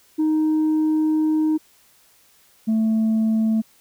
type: tone pair in turn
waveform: sine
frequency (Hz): 311.1 / 220.9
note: D#4 / A3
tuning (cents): 0 / +7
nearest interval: tritone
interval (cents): 593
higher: first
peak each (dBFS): -14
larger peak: neither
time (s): 0.18-1.58 / 2.67-3.62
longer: first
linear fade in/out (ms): 20
effects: tanh soft clip ceiling -15 dBFS + white hiss -56 dBFS RMS until 3.8 s